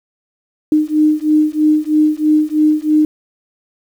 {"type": "beating tone pair", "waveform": "sine", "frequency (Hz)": [304.4, 307.5], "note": ["D#4", "D#4"], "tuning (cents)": [-38, -20], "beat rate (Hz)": 3.1, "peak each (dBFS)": -13, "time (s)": [0.72, 3.05], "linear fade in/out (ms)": 2, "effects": ["7-bit"]}